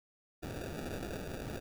white noise with sample-and-hold, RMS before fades -41 dBFS, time 0.42-1.6 s, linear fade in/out 20 ms, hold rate 1050 Hz, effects none

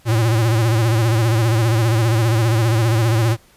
square tone with vibrato, 113.6 Hz, A#2, 44 cents flat, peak -14 dBFS, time 0.05-3.37 s, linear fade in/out 50 ms, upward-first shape sine, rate 15 Hz, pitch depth 93 cents each way, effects pink hiss -52 dBFS RMS until 3.56 s + resampled to 32000 Hz

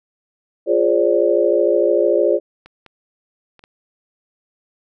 sine chord, D half-diminished seventh, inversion first, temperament equal with one note detuned, 349.2 / 415.3 / 533.9 / 587.3 Hz, F4 / Ab4 / C5 / D5, 0 / 0 / +35 / 0 cents, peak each -18 dBFS, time 0.66-2.4 s, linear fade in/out 50 ms
clicks, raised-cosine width 0.3 ms, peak -25 / -26 / -30 / -27 dBFS, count 4, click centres 2.66 / 2.863 / 3.593 / 3.639 s
effects none

